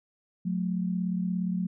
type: tone pair together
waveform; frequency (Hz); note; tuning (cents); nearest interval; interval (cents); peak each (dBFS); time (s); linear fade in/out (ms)
sine; 181.05 / 218.2; F#3 / A3; -37 / -14; minor third; 323; -27 / -33; 0.45-1.67; 10
effects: none